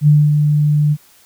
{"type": "tone with ADSR envelope", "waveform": "sine", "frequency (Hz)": 148.9, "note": "D3", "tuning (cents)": 24, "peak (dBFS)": -5, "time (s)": [0.01, 0.97], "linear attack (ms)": 64, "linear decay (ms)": 230, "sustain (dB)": -5, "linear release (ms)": 50, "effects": ["white hiss -49 dBFS RMS until 1.25 s"]}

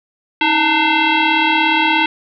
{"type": "tone with frequency modulation", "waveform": "sine", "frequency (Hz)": 880, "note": "A5", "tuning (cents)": 0, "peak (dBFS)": -11, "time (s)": [0.41, 2.06], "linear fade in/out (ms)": 2, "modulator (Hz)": 599, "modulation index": 4, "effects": []}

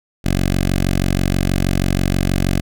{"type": "tone with notch filter", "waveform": "10% pulse", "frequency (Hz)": 46.25, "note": "F#1", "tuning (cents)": 0, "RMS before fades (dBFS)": -17, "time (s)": [0.24, 2.61], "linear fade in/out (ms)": 20, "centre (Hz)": 980, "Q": 1.2, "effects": []}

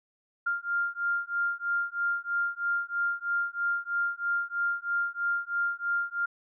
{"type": "beating tone pair", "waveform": "sine", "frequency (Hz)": [1396.9, 1400], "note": ["F6", "F6"], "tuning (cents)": [0, 4], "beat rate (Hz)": 3.1, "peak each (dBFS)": -30, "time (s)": [0.46, 6.26], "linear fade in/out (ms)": 10, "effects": []}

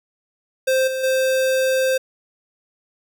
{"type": "tone with level steps", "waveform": "square", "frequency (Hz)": 523.3, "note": "C5", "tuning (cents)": 0, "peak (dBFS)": [-16, -23, -17], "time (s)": [0.67, 1.98], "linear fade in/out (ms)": 10, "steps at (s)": [0.87, 1.03], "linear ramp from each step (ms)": 10, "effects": []}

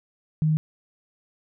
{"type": "tone", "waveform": "sine", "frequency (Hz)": 155.56, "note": "D#3", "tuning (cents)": 0, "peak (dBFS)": -18, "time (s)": [0.42, 0.57], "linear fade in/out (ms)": 0, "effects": []}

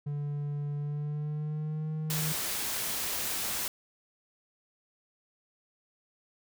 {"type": "tone with pitch glide", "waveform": "triangle", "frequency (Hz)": [145.3, 155.73], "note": ["D3", "D#3"], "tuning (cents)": [-18, 2], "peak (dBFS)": -29, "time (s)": [0.06, 2.33], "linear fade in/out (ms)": 10, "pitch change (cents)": 120, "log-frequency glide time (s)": [0.76, 1.91]}
{"type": "noise", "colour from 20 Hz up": "white", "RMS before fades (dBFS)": -33, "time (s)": [2.1, 3.68], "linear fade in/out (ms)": 2}
{"effects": []}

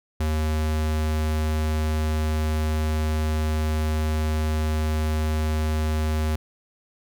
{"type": "tone", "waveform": "square", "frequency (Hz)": 77.6, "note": "D#2", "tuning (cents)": -4, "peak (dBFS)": -22, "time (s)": [0.2, 6.36], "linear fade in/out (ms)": 5, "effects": []}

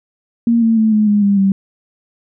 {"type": "tone with pitch steps", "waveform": "sine", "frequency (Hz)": [233.1, 226.2, 219.5, 213, 206.7, 200.6, 194.66], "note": ["A#3", "A3", "A3", "G#3", "G#3", "G3", "G3"], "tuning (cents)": [0, 48, -4, 44, -8, 40, -12], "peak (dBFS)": -9, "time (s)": [0.47, 1.52], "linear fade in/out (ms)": 2, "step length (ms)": 150, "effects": []}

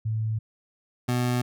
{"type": "tone pair in turn", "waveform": ["sine", "25% pulse"], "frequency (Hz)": [110, 123.47], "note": ["A2", "B2"], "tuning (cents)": [0, 0], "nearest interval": "major second", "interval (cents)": 200, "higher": "second", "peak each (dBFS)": [-24, -19], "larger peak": "second", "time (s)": [[0.05, 0.39], [1.08, 1.42]], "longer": "neither", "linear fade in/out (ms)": 10, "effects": []}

